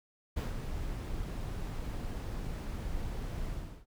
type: noise with ADSR envelope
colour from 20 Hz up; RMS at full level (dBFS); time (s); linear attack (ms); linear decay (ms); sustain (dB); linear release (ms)
brown; -31; 0.36-3.86; 15; 160; -6; 360
effects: none